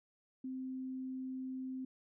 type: tone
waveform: sine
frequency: 260 Hz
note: C4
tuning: 11 cents flat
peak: -39 dBFS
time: 0.44-1.85 s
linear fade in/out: 5 ms
effects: none